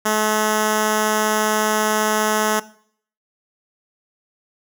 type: tone with notch filter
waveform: 5% pulse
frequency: 214.8 Hz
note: A3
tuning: 41 cents flat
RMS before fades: -19 dBFS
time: 0.05-2.6 s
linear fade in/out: 10 ms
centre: 2400 Hz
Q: 1.5
effects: noise-tail reverb RT60 0.6 s tail -19 dB re dry